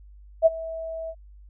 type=tone with ADSR envelope; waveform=sine; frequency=651 Hz; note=E5; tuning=22 cents flat; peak=-10 dBFS; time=0.42-1.15 s; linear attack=40 ms; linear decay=27 ms; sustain=-20 dB; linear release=57 ms; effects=added 50 Hz sine -45 dBFS peak until 1.49 s